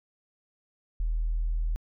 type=tone; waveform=sine; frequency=40.25 Hz; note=E1; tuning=41 cents flat; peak=-24 dBFS; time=1-1.76 s; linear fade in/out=0 ms; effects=tanh soft clip ceiling -20 dBFS